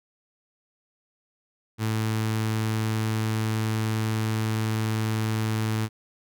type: tone with notch filter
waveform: sawtooth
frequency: 109.9 Hz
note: A2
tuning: 2 cents flat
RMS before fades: -26 dBFS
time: 1.78-5.89 s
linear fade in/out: 50 ms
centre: 600 Hz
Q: 1.9
effects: none